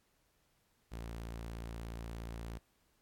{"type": "tone", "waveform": "sawtooth", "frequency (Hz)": 56.9, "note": "A#1", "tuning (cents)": -41, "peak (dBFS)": -38, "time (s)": [0.91, 2.59], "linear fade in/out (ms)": 20, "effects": ["pink hiss -75 dBFS RMS until 3.01 s", "AAC 64 kbps"]}